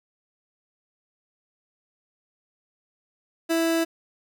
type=tone; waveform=30% pulse; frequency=329.6 Hz; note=E4; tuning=in tune; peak=-18 dBFS; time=3.49-3.85 s; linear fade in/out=20 ms; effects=none